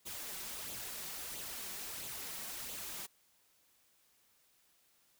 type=noise with flanger; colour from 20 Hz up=white; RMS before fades=-44 dBFS; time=0.05-3.07 s; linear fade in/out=20 ms; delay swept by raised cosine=0.27 to 5.37 ms; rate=1.5 Hz; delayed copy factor=+0.5; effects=white hiss -71 dBFS RMS until 5.19 s